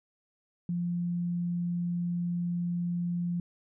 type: tone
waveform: sine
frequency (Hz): 174.1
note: F3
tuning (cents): -5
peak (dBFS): -28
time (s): 0.69-3.4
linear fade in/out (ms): 2
effects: none